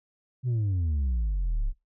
sine exponential sweep, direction down, 130.81 to 32 Hz, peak -21 dBFS, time 0.43-1.73 s, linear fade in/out 50 ms, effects noise-tail reverb RT60 0.2 s tail -18 dB re dry + tanh soft clip ceiling -23 dBFS

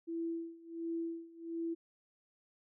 sine tone with tremolo, 332.5 Hz, E4, 15 cents sharp, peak -34 dBFS, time 0.07-1.75 s, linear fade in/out 20 ms, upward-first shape sine, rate 1.4 Hz, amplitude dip 90%, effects none

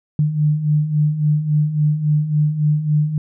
sine beating tone pair, 148.1 / 151.7 Hz, D3 / D#3, +15 / -44 cents, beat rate 3.6 Hz, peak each -21 / -15 dBFS, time 0.19-3.18 s, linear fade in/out 2 ms, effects none

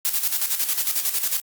blue noise with tremolo, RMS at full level -21 dBFS, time 0.05-1.4 s, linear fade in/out 0 ms, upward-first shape square, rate 11 Hz, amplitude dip 60%, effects Opus 48 kbps

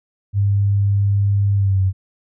sine tone with pitch glide, 100.4 to 94.93 Hz, G2 to F#2, +42 to +45 cents, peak -13 dBFS, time 0.33-1.93 s, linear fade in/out 50 ms, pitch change -97 cents, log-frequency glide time 1.55-1.82 s, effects none

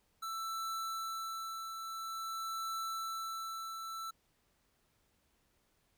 square tone with tremolo, 1328 Hz, E6, 12 cents sharp, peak -37 dBFS, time 0.22-4.11 s, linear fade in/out 10 ms, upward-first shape triangle, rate 0.49 Hz, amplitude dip 45%, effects pink hiss -75 dBFS RMS until 5.97 s

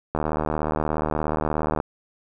click train, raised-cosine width 1 ms, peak -10 dBFS, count 128, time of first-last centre 0.15-1.801 s, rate 76.9 Hz, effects none

